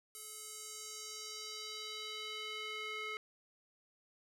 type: tone with band-pass filter sweep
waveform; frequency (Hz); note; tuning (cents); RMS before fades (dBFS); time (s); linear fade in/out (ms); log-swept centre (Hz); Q
square; 430.3; A4; -39; -45; 0.15-3.17; 0; 10000 to 2100; 1.9
effects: none